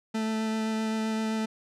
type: tone with vibrato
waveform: 40% pulse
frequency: 220 Hz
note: A3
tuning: in tune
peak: -26 dBFS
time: 0.14-1.46 s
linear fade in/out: 10 ms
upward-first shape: sine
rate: 7.7 Hz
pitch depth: 9 cents each way
effects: low-pass 8000 Hz 12 dB/octave